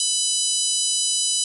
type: harmonic tone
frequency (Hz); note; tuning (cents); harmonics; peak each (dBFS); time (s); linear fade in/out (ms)
995; B5; +13; 3 / 4 / 5 / 6 / 7 / 8 / 9 / 10; -28 / -28 / -28 / -28 / -28 / -28 / -28 / -28; 0-1.44; 2
effects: none